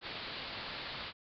white low-pass noise, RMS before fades -43 dBFS, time 0.01-1.13 s, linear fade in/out 50 ms, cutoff 4700 Hz, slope 96 dB/octave, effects none

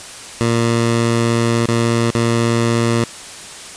15% pulse tone with dropouts, 116.54 Hz, A#2, in tune, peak -7 dBFS, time 0.41-3.04 s, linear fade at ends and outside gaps 0 ms, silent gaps 1.658-1.685 / 2.105-2.151 s, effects white hiss -33 dBFS RMS until 3.76 s + resampled to 22050 Hz

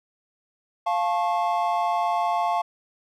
triangle chord, F augmented, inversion none, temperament just, 698.5 / 873.1 / 1091.3 Hz, F5 / A5 / C#6, 0 / -14 / -27 cents, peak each -22 / -24 / -26 dBFS, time 0.86-2.62 s, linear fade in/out 10 ms, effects none

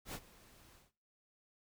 pink noise with ADSR envelope, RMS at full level -42 dBFS, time 0.05-0.92 s, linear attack 90 ms, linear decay 55 ms, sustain -20 dB, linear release 170 ms, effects noise-tail reverb RT60 0.4 s tail -19 dB re dry

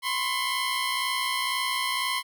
15% pulse tone pair together, 1012 / 1074 Hz, B5 / C6, +42 / +45 cents, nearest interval minor second, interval 103 cents, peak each -22 dBFS, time 0.02-2.23 s, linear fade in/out 50 ms, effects none

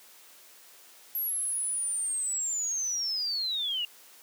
sine linear sweep, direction down, 11750 to 2794 Hz, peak -28 dBFS, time 1.15-3.85 s, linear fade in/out 2 ms, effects white hiss -54 dBFS RMS until 4.22 s + high-pass 300 Hz 12 dB/octave

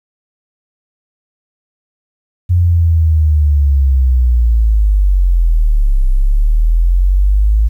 sine linear two-way sweep, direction down then up, 89.3 to 31.91 to 54.8 Hz, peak -7 dBFS, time 2.49-7.69 s, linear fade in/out 20 ms, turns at 6.07 s, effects 8-bit

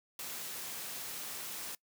white noise, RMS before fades -42 dBFS, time 0.19-1.75 s, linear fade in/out 2 ms, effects noise-tail reverb RT60 0.1 s tail -23 dB re dry + high-pass 100 Hz 12 dB/octave

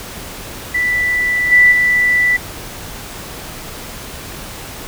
sine tone with level steps, 1975.5 Hz, B6, in tune, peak -13 / -5 / -10 dBFS, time 0.74-2.37 s, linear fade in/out 10 ms, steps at 1.51 / 1.71 s, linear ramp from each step 20 ms, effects pink hiss -30 dBFS RMS until 4.87 s

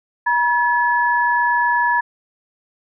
sine tone pair together, 960.8 / 1712 Hz, B5 / A6, -48 / -48 cents, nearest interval minor seventh, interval 1000 cents, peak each -16 / -18 dBFS, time 0.26-2.01 s, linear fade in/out 10 ms, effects none

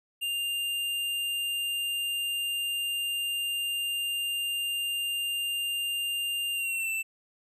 square tone with pitch glide, 2800 to 2667 Hz, F7 to E7, +4 to +20 cents, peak -29 dBFS, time 0.21-7.03 s, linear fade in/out 20 ms, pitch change -84 cents, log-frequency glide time 6.53-6.91 s, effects none

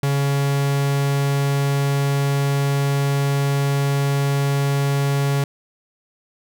45% pulse tone, 140 Hz, C#3, 18 cents sharp, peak -17 dBFS, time 0.03-5.44 s, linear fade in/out 2 ms, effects none

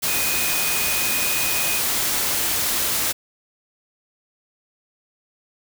sine tone in noise, 2489 Hz, D#7, in tune, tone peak -27 dBFS, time 0.07-1.8 s, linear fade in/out 20 ms, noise white, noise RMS -22 dBFS, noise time 0.02-3.13 s, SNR -8 dB, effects none

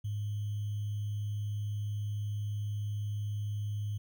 sine tone with sample-and-hold, 103.83 Hz, G#2, in tune, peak -32 dBFS, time 0.04-3.98 s, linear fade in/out 10 ms, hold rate 3150 Hz, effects none

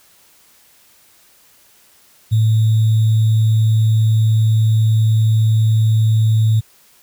sine tone with sample-and-hold, 110 Hz, A2, in tune, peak -10 dBFS, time 2.31-6.61 s, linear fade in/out 20 ms, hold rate 3675 Hz, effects white hiss -51 dBFS RMS until 7.02 s

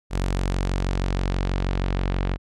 sawtooth tone with low-pass filter sweep, 46.25 Hz, F#1, in tune, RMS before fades -24 dBFS, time 0.1-2.38 s, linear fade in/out 50 ms, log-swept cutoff 9100 to 3100 Hz, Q 0.92, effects none

